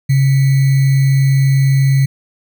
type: tone with sample-and-hold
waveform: sine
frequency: 135.8 Hz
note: C#3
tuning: 35 cents flat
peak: -8 dBFS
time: 0.09-2.06 s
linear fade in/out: 10 ms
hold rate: 2100 Hz
effects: none